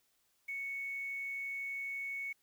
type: tone with quantisation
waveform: sine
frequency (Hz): 2217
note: C#7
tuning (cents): 0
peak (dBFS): -37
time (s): 0.48-2.33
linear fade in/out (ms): 10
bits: 10
effects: white hiss -75 dBFS RMS until 2.42 s